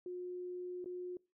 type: tone with dropouts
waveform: sine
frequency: 359.7 Hz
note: F#4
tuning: 49 cents flat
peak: -40 dBFS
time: 0.06-1.17 s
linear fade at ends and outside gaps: 2 ms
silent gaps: 0.844-0.858 s
effects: noise-tail reverb RT60 0.3 s tail -24 dB re dry